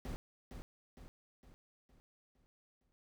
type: noise with echo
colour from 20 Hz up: brown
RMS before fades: -42 dBFS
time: 0.05-0.16 s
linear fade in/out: 0 ms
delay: 460 ms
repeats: 6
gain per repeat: -6 dB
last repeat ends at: 2.92 s
effects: none